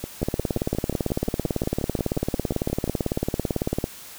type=two click trains; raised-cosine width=2 ms; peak=-15 / -9 dBFS; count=17 / 66; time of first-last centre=0.04-2.877 / 0.23-3.841 s; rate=5.64 / 18 Hz; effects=white hiss -42 dBFS RMS until 4.18 s